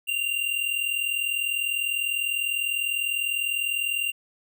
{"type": "tone pair together", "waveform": "square", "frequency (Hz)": [2760, 2800], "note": ["F7", "F7"], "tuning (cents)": [-21, 4], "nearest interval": "unison", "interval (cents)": 25, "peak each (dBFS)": -28, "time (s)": [0.07, 4.12], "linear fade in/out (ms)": 20, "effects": []}